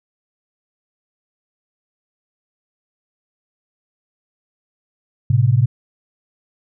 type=tone pair together; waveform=sine; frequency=110.13 / 130.81 Hz; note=A2 / C3; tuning=+2 / 0 cents; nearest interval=minor third; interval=298 cents; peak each=-14 dBFS; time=5.3-5.66 s; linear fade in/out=5 ms; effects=none